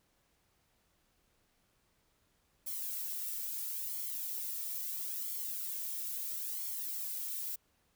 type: noise with flanger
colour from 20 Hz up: violet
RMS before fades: -39 dBFS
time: 2.66-7.56 s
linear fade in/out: 10 ms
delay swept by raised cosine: 0.91 to 2.21 ms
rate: 0.75 Hz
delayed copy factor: +0.65
effects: pink hiss -74 dBFS RMS until 7.95 s